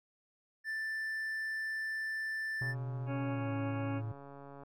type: tone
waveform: triangle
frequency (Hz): 1768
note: A6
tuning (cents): +8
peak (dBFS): -33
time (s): 0.64-2.75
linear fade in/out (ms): 50
type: tone with pitch glide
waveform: triangle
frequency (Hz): 125.1 to 110.81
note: B2 to A2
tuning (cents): +23 to +13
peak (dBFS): -34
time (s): 2.61-4.12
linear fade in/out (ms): 5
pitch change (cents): -210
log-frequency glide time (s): 3.22-3.51
type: click train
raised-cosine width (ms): 1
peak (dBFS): -37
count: 283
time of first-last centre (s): 2.62-4.634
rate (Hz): 140
type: harmonic tone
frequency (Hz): 277.2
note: C#4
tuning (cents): 0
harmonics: 1 / 2 / 3 / 4 / 5 / 6 / 8 / 9 / 10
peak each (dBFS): -37 / -43 / -47 / -49 / -51 / -53 / -55 / -56 / -57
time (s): 3.06-4.02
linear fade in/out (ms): 50
effects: none